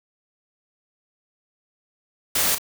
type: noise with echo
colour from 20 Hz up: white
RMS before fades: -21 dBFS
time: 2.35-2.55 s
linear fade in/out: 5 ms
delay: 34 ms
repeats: 1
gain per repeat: -9 dB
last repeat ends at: 2.584 s
effects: none